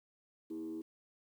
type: tone with frequency modulation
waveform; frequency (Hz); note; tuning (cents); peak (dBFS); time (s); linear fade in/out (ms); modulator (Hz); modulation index
sine; 322.7; E4; -37; -38; 0.5-0.82; 10; 84.3; 0.63
effects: tanh soft clip ceiling -35 dBFS + 11-bit